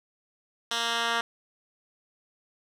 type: tone with band-pass filter sweep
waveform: 10% pulse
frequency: 232.4 Hz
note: A#3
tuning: 5 cents flat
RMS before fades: -28 dBFS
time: 0.71-1.21 s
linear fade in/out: 2 ms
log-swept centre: 3800 to 2100 Hz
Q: 1.1
effects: none